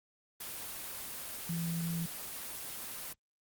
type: tone in noise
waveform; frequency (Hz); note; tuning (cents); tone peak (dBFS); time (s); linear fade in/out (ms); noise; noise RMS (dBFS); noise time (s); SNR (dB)
sine; 167.5; E3; +28; -33; 1.49-2.06; 5; white; -42; 0.4-3.13; +6
effects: Opus 24 kbps